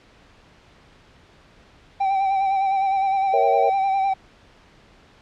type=tone with vibrato; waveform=triangle; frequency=778 Hz; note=G5; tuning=13 cents flat; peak=-16 dBFS; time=2-4.14 s; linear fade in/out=10 ms; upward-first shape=sine; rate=9.8 Hz; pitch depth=34 cents each way
type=chord; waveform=sine; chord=A# diminished; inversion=none; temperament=equal; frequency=466.2 / 554.4 / 659.3 Hz; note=A#4 / C#5 / E5; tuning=0 / 0 / 0 cents; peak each=-22 dBFS; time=3.33-3.7 s; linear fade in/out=10 ms
effects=pink hiss -52 dBFS RMS until 5.21 s + low-pass 4000 Hz 12 dB/octave